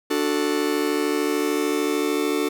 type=chord; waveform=45% pulse; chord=D major; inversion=none; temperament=just; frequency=293.7 / 367.1 / 440.5 Hz; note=D4 / F#4 / A4; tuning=0 / -14 / +2 cents; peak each=-24 / -26 / -25 dBFS; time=0.1-2.49 s; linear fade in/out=10 ms; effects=none